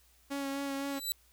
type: tone with vibrato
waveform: sawtooth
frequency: 277.2 Hz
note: C#4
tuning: in tune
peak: -30 dBFS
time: 0.3-1 s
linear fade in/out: 20 ms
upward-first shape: sine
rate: 3.9 Hz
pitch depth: 19 cents each way
type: tone with exponential growth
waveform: 15% pulse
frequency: 3960 Hz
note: B7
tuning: 4 cents sharp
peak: -21 dBFS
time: 0.8-1.12 s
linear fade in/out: 0 ms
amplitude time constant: 68 ms
effects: added 60 Hz sine -66 dBFS peak until 1.32 s + white hiss -66 dBFS RMS until 1.32 s